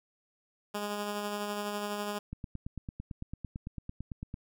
10% pulse tone with tremolo, 206.4 Hz, G#3, 10 cents flat, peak -24 dBFS, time 0.74-2.19 s, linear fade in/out 10 ms, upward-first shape sine, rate 12 Hz, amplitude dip 30%
click train, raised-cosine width 5 ms, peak -26 dBFS, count 19, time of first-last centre 2.33-4.341 s, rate 8.95 Hz
effects none

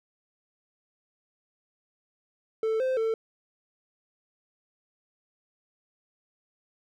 triangle tone with pitch steps, 442.5 / 519 / 447.2 Hz, A4 / C5 / A4, +10 / -14 / +28 cents, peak -22 dBFS, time 2.63-3.14 s, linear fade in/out 2 ms, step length 170 ms, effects none

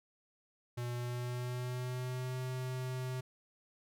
square tone with pitch glide, 121.3 to 128.22 Hz, B2 to C3, -31 to -35 cents, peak -37 dBFS, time 0.77-3.21 s, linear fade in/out 10 ms, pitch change +96 cents, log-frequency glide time 0.93-2.39 s, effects none

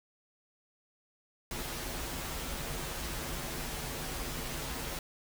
pink noise with comb filter, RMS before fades -38 dBFS, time 1.51-4.99 s, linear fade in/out 2 ms, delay 10 ms, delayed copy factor -0.65, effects none

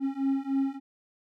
triangle beating tone pair, 269.9 / 273.3 Hz, C#4 / C#4, -46 / -24 cents, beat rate 3.4 Hz, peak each -27 / -26 dBFS, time 0-0.8 s, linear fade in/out 50 ms, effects none

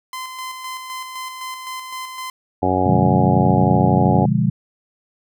sawtooth tone with tremolo, 1031 Hz, C6, 26 cents flat, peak -23 dBFS, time 0.13-2.3 s, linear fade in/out 2 ms, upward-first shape square, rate 3.9 Hz, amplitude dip 40%
harmonic tone, 92.5 Hz, F#2, in tune, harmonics 1 / 2 / 3 / 4 / 5 / 6 / 7 / 8 / 9, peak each -24 / -26 / -22 / -24 / -26 / -25 / -27 / -22 / -22 dBFS, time 2.62-4.26 s, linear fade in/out 10 ms
sine chord, B diminished seventh, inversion none, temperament equal with one note detuned, 123.47 / 146.83 / 176.24 / 207.7 Hz, B2 / D3 / F3 / Ab3, 0 / 0 / +16 / 0 cents, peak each -20 dBFS, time 2.86-4.5 s, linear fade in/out 5 ms
effects none

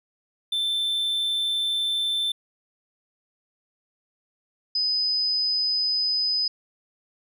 triangle / sine tone pair in turn, 3544 / 5012 Hz, A7 / D#8, +12 / +12 cents, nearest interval tritone, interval 600 cents, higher second, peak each -21 dBFS, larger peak neither, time 0.52-2.32 / 4.75-6.48 s, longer first, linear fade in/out 5 ms, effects none

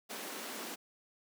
pink high-pass noise, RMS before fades -43 dBFS, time 0.09-0.76 s, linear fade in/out 20 ms, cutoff 210 Hz, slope 48 dB/octave, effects none

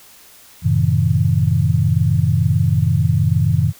sine chord, F# diminished seventh, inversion none, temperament just, 92.5 / 111 / 133.2 / 159.84 Hz, F#2 / A2 / C3 / Eb3, 0 / +16 / +31 / +47 cents, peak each -18 dBFS, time 0.62-3.73 s, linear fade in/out 50 ms, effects white hiss -45 dBFS RMS until 3.79 s

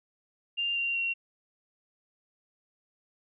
sine tone with pitch steps, 2794 / 2768 / 2743 Hz, F7 / F7 / F7, 0 / -16 / -32 cents, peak -27 dBFS, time 0.57-1.14 s, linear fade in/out 20 ms, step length 190 ms, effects none

